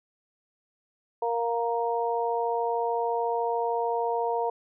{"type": "harmonic tone", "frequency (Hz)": 233.7, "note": "A#3", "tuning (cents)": 5, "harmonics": [2, 3, 4], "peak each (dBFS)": [-28, -30, -29], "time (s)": [1.22, 4.5], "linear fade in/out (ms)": 5, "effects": []}